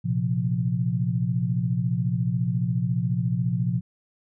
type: chord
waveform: sine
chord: Bb suspended second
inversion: none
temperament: equal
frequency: 116.54 / 130.81 / 174.61 Hz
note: Bb2 / C3 / F3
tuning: 0 / 0 / 0 cents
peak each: -26 dBFS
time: 0.04-3.81 s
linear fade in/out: 20 ms
effects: none